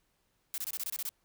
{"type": "noise bursts", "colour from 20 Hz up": "blue", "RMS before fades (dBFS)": -36, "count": 9, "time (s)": [0.54, 1.091], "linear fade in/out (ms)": 0, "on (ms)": 39, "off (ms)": 25, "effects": ["pink hiss -75 dBFS RMS until 1.24 s"]}